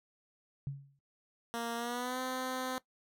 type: tone with exponential decay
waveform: sine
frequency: 139.1 Hz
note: C#3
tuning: 6 cents sharp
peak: -32 dBFS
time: 0.67-0.99 s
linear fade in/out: 0 ms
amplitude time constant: 69 ms
type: tone with pitch glide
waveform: 10% pulse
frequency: 233.1 to 257.2 Hz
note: A#3 to C4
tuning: 0 to -30 cents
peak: -27 dBFS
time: 1.54-2.78 s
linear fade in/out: 0 ms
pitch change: +170 cents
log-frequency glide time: 1.76-2.2 s
effects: noise-tail reverb RT60 0.1 s tail -18 dB re dry